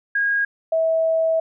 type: tone pair in turn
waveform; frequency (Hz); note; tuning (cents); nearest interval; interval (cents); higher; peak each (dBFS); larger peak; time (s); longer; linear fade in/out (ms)
sine; 1635 / 648.9; G#6 / E5; -28 / -27; octave + major third; 1599; first; -17 / -16; second; 0.15-0.45 / 0.72-1.4; second; 5
effects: none